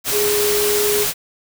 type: tone in noise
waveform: sine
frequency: 415.3 Hz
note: G#4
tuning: in tune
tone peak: -17 dBFS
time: 0.11-1.07 s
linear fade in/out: 50 ms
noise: white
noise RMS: -20 dBFS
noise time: 0.04-1.14 s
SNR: 0 dB
effects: none